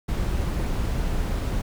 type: noise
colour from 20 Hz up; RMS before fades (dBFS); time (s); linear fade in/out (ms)
brown; -25; 0.08-1.62; 10
effects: none